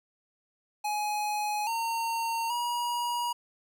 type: tone with pitch steps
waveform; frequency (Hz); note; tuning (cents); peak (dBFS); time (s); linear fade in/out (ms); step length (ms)
square; 839 / 916 / 959; G#5 / A#5 / A#5; +17 / -31 / +49; -29; 0.84-3.33; 10; 830
effects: 11-bit